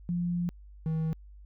sine / triangle tone pair in turn, 174.61 / 159.67 Hz, F3 / D#3, 0 / +45 cents, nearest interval major second, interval 155 cents, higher first, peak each -27 / -25 dBFS, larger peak second, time 0.09-0.49 / 0.86-1.13 s, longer first, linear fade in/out 0 ms, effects added 50 Hz sine -47 dBFS peak until 1.45 s

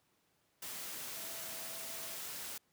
sine tone in noise, 659.3 Hz, E5, in tune, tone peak -55 dBFS, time 1.16-2.16 s, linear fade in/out 5 ms, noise white, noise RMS -44 dBFS, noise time 0.62-2.58 s, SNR -14 dB, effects pink hiss -75 dBFS RMS until 2.72 s + high-pass 100 Hz 12 dB/octave

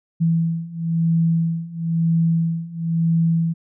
sine beating tone pair, 164.81 / 165.81 Hz, E3 / E3, 0 / +10 cents, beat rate 1 Hz, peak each -21 / -19 dBFS, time 0.2-3.54 s, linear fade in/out 20 ms, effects none

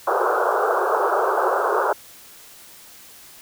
pink band-pass noise, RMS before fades -20 dBFS, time 0.07-1.93 s, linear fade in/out 5 ms, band 370 to 1500 Hz, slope 96 dB/octave, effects white hiss -45 dBFS RMS until 3.41 s

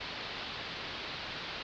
white low-pass noise, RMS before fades -41 dBFS, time 0-1.63 s, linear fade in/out 10 ms, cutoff 4500 Hz, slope 48 dB/octave, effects none

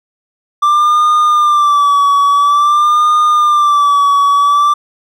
triangle tone with vibrato, 1174.7 Hz, D6, in tune, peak -5 dBFS, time 0.62-4.74 s, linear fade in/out 10 ms, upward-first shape sine, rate 0.49 Hz, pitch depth 63 cents each way, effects none

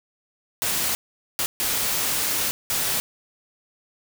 white noise bursts at uneven times, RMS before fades -24 dBFS, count 4, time 0.62-0.95 / 1.39-1.46 / 1.6-2.51 / 2.7-3 s, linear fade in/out 0 ms, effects none

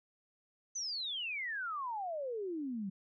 sine exponential sweep, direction down, 6240 to 185 Hz, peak -36 dBFS, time 0.75-2.9 s, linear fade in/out 10 ms, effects none

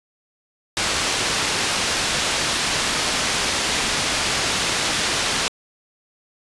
white low-pass noise, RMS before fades -22 dBFS, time 0.77-5.48 s, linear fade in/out 0 ms, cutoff 5400 Hz, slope 12 dB/octave, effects resampled to 24000 Hz

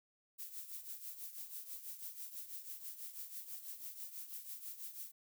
violet noise with tremolo, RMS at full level -45 dBFS, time 0.38-5.12 s, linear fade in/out 20 ms, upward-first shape triangle, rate 6.1 Hz, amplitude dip 75%, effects none

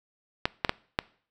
clicks, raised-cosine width 0.3 ms, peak -7 dBFS, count 4, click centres 0.455 / 0.648 / 0.694 / 0.989 s, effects noise-tail reverb RT60 0.5 s tail -22 dB re dry

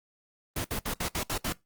pink noise bursts, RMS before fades -31 dBFS, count 7, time 0.56-1.527 s, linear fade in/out 5 ms, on 85 ms, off 62 ms, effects noise-tail reverb RT60 0.2 s tail -22 dB re dry + Opus 24 kbps

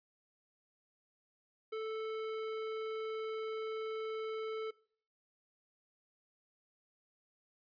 sine tone with hard clipping, 439.5 Hz, A4, 2 cents flat, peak -39 dBFS, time 1.72-4.71 s, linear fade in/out 10 ms, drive 14 dB, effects noise-tail reverb RT60 0.5 s tail -22 dB re dry + resampled to 11025 Hz

